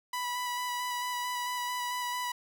sawtooth tone with vibrato, 985 Hz, B5, 5 cents flat, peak -28 dBFS, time 0.13-2.32 s, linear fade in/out 5 ms, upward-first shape square, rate 4.5 Hz, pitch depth 12 cents each way, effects none

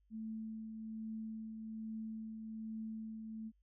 sine tone with tremolo, 220.4 Hz, A3, 3 cents sharp, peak -40 dBFS, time 0.1-3.52 s, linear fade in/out 50 ms, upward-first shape triangle, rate 1.2 Hz, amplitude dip 40%, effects added 50 Hz sine -70 dBFS peak until 3.62 s

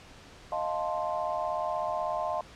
sine chord, F dominant seventh, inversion third, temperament equal, 622.3 / 698.5 / 880 / 1046.5 Hz, Eb5 / F5 / A5 / C6, 0 / 0 / 0 / 0 cents, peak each -33 / -33 / -36 / -35 dBFS, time 0.52-2.41 s, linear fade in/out 2 ms, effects pink hiss -51 dBFS RMS until 2.55 s + low-pass 6000 Hz 12 dB/octave

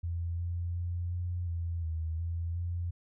sine tone with pitch steps, 85 / 86.5 / 87.2 / 88.3 / 84.7 / 80.6 / 84.4 / 86.8 Hz, F2 / F2 / F2 / F2 / E2 / E2 / E2 / F2, -46 / -16 / -2 / +20 / +48 / -38 / +41 / -10 cents, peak -31 dBFS, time 0.03-2.91 s, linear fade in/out 10 ms, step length 360 ms, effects none

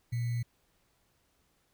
sine tone with sample-and-hold, 119 Hz, A#2, 36 cents sharp, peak -29 dBFS, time 0.12-0.43 s, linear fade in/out 10 ms, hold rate 2100 Hz, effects pink hiss -72 dBFS RMS until 1.73 s

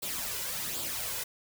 white noise with flanger, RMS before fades -35 dBFS, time 0.02-1.24 s, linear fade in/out 10 ms, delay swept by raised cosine 0.24 to 2.04 ms, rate 1.3 Hz, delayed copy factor +0.55, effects none

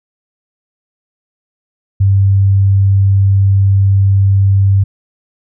sine tone, 98 Hz, G2, in tune, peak -6 dBFS, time 2-4.84 s, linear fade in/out 10 ms, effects none

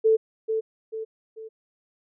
sine tone with echo, 442 Hz, A4, 8 cents sharp, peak -15 dBFS, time 0.04-0.17 s, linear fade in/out 20 ms, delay 440 ms, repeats 3, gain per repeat -7 dB, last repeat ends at 1.49 s, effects none

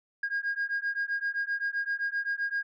sine beating tone pair, 1624 / 1631.7 Hz, G#6 / G#6, -39 / -31 cents, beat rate 7.7 Hz, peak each -30 / -30 dBFS, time 0.23-2.63 s, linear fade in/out 5 ms, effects tanh soft clip ceiling -24 dBFS

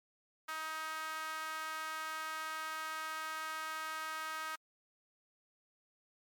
sawtooth tone with high-pass filter, 315.4 Hz, D#4, 24 cents sharp, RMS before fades -41 dBFS, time 0.48-4.56 s, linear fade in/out 10 ms, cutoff 1300 Hz, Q 3, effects MP3 96 kbps

